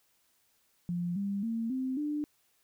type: tone with pitch steps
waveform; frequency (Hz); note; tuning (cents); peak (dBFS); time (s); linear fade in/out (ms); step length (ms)
sine; 174.61 / 199.42 / 227.8 / 260.1 / 297.1; F3 / G3 / A#3 / C4 / D4; 0 / +30 / -40 / -10 / +20; -30; 0.89-2.24; 0; 270
effects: white hiss -71 dBFS RMS until 2.63 s